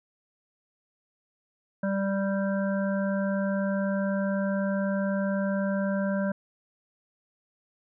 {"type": "harmonic tone", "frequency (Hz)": 196, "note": "G3", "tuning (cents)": 0, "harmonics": [1, 3, 5, 7, 8], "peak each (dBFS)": [-26, -30, -41, -43, -37], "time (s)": [1.83, 6.32], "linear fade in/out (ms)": 5, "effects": []}